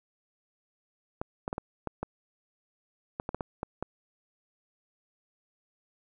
clicks, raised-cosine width 1 ms, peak -18 dBFS, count 12, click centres 1.215 / 1.479 / 1.529 / 1.581 / 1.873 / 2.03 / 3.199 / 3.291 / 3.346 / 3.408 / 3.631 / 3.826 s, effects none

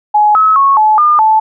sine tone with pitch steps, 841 / 1287 / 1101 / 860 / 1209 / 873 Hz, G#5 / E6 / C#6 / A5 / D6 / A5, +22 / -42 / -12 / -40 / +50 / -14 cents, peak -5 dBFS, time 0.14-1.4 s, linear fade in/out 10 ms, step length 210 ms, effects none

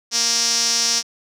sawtooth tone with band-pass filter, 233.1 Hz, A#3, in tune, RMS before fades -19 dBFS, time 0.11-1.03 s, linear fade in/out 50 ms, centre 5600 Hz, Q 5.3, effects none

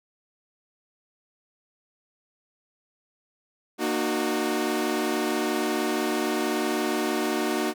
sawtooth chord, D# minor, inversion second, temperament equal with one note detuned, 233.1 / 303.8 / 370 Hz, A#3 / D#4 / F#4, 0 / -41 / 0 cents, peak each -26 / -24 / -24 dBFS, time 3.78-7.74 s, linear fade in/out 50 ms, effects none

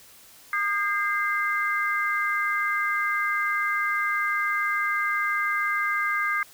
sine tone cluster, 1219 / 1607 / 2080 Hz, D#6 / G6 / C7, -36 / +43 / -11 cents, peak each -27 dBFS, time 0.53-6.43 s, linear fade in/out 2 ms, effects white hiss -51 dBFS RMS until 6.53 s

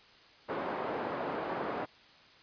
pink band-pass noise, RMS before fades -36 dBFS, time 0.48-1.86 s, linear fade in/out 20 ms, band 350 to 1100 Hz, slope 12 dB/octave, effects white hiss -58 dBFS RMS until 2.42 s + resampled to 11025 Hz

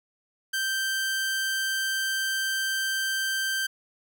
sawtooth tone, 1564 Hz, G6, 4 cents flat, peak -22 dBFS, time 0.53-3.67 s, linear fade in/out 10 ms, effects none

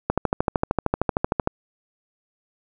click train, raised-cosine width 1 ms, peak -5 dBFS, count 19, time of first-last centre 0.1-1.474 s, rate 13.1 Hz, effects none

